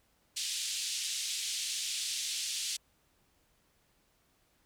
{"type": "band-pass noise", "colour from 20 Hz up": "pink", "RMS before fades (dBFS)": -36, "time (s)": [0.36, 2.77], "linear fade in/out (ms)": 10, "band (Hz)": [3000, 9100], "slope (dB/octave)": 24, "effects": ["pink hiss -71 dBFS RMS until 4.65 s"]}